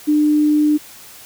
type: tone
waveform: sine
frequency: 300 Hz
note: D4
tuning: 37 cents sharp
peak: -11 dBFS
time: 0.07-0.78 s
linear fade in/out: 20 ms
effects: white hiss -40 dBFS RMS until 1.25 s